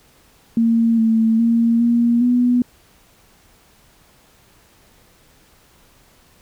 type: tone with pitch steps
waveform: sine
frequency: 229.3 / 224 / 231.4 / 236 / 245.3 Hz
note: A#3 / A3 / A#3 / A#3 / B3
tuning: -28 / +31 / -13 / +22 / -12 cents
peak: -12 dBFS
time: 0.57-2.62 s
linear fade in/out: 2 ms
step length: 410 ms
effects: pink hiss -53 dBFS RMS until 6.41 s